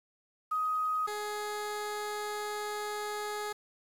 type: tone pair in turn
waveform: sine / 15% pulse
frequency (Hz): 1255 / 418.8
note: D#6 / G#4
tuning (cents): +15 / +15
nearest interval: octave + perfect fifth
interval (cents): 1900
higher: first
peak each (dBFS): -28 / -28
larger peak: neither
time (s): 0.51-1.07 / 1.07-3.53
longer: second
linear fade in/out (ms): 10
effects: resampled to 32000 Hz + 9-bit